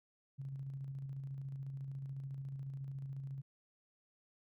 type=tone with tremolo; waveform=sine; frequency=136.3 Hz; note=C#3; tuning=29 cents flat; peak=-40 dBFS; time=0.38-3.42 s; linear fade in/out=20 ms; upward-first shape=square; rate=14 Hz; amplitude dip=30%; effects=none